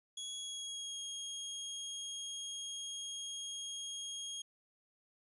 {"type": "tone with pitch glide", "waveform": "25% pulse", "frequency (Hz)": [3340, 3266], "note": ["G#7", "G#7"], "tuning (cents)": [9, -30], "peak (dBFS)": -37, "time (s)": [0.17, 4.42], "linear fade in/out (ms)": 5, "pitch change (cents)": -39, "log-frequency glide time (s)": [0.36, 1.01], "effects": ["resampled to 24000 Hz", "13-bit"]}